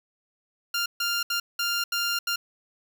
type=tone bursts at uneven times; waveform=15% pulse; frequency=1396.9 Hz; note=F6; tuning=in tune; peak=-18 dBFS; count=6; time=0.74-0.86 / 1-1.23 / 1.3-1.4 / 1.59-1.84 / 1.92-2.19 / 2.27-2.36 s; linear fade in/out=5 ms; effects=8-bit